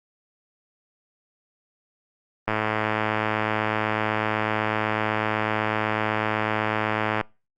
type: click train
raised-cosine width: 0.5 ms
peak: -8 dBFS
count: 512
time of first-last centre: 2.48-7.211 s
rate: 108 Hz
effects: noise-tail reverb RT60 0.3 s tail -26 dB re dry + Opus 24 kbps